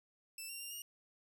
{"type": "tone with pitch steps", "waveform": "10% pulse", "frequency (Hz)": [2651, 2761, 2787, 2851], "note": ["E7", "F7", "F7", "F7"], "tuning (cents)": [9, -20, -4, 35], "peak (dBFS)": -36, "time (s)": [0.38, 0.82], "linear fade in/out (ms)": 2, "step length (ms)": 110, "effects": []}